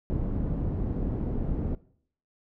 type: low-pass noise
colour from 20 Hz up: pink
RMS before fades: -29 dBFS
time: 0.1-1.75 s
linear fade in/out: 0 ms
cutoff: 320 Hz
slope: 12 dB/octave
effects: noise-tail reverb RT60 0.6 s tail -20 dB re dry